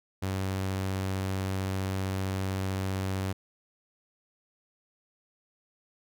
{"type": "tone", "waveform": "sawtooth", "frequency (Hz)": 95.5, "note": "G2", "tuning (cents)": -45, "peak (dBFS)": -25, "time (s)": [0.22, 3.33], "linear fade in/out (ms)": 10, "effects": []}